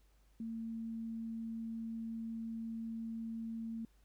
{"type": "tone", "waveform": "sine", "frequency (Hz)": 226.4, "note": "A3", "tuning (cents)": 50, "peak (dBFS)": -39, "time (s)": [0.4, 3.85], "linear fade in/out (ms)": 2, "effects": ["added 50 Hz sine -65 dBFS peak until 4.04 s", "pink hiss -75 dBFS RMS until 4.04 s"]}